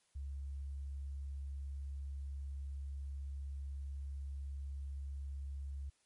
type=tone; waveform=sine; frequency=69.3 Hz; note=C#2; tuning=in tune; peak=-40 dBFS; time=0.15-5.9 s; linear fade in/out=10 ms; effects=white hiss -75 dBFS RMS until 6.05 s + MP3 48 kbps